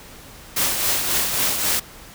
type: noise with tremolo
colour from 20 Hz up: white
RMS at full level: -19 dBFS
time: 0.56-1.8 s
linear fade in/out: 10 ms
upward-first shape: triangle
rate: 3.7 Hz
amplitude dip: 50%
effects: pink hiss -42 dBFS RMS until 2.14 s